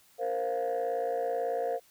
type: chord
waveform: sine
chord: Bb suspended second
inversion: none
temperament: just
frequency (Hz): 466.2 / 524.4 / 699.2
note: Bb4 / C5 / F5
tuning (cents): 0 / +4 / +2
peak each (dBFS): -31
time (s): 0.18-1.8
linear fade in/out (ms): 50
effects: tanh soft clip ceiling -24 dBFS + white hiss -62 dBFS RMS until 1.9 s